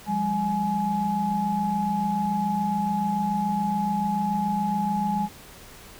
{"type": "tone cluster", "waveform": "sine", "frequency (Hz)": [176.5, 203.5, 843], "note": ["F3", "G#3", "G#5"], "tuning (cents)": [19, -35, 26], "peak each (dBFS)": [-31, -26, -25], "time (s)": [0.06, 5.29], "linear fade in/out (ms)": 50, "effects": ["pink hiss -46 dBFS RMS until 5.99 s"]}